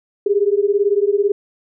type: beating tone pair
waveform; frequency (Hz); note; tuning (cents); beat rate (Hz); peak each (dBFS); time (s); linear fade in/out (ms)
sine; 396.6 / 414.6; G4 / G#4; +20 / -3; 18; -16; 0.26-1.32; 5
effects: none